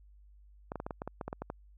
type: clicks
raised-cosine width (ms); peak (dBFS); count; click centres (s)
1; -23; 12; 0.719 / 0.757 / 0.801 / 0.865 / 0.908 / 1.019 / 1.076 / 1.212 / 1.28 / 1.329 / 1.42 / 1.501
effects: added 50 Hz sine -55 dBFS peak until 1.77 s